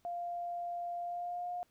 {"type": "tone with pitch glide", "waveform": "sine", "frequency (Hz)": [697, 710.8], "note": ["F5", "F5"], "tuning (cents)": [-4, 30], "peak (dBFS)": -36, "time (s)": [0.05, 1.63], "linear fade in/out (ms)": 0, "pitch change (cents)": 34, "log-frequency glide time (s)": [1, 1.51], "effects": ["pink hiss -73 dBFS RMS until 1.7 s"]}